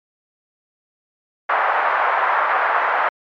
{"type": "band-pass noise", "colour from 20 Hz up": "pink", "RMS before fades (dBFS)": -18, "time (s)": [1.49, 3.09], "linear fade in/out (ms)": 5, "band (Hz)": [720, 1700], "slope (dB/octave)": 24, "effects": ["MP3 64 kbps"]}